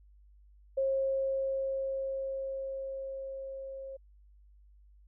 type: tone with level ramp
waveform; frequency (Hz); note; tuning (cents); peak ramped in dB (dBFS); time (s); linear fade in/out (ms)
sine; 538; C5; +48; -26 to -40; 0.77-3.97; 10
effects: added 50 Hz sine -56 dBFS peak until 5.07 s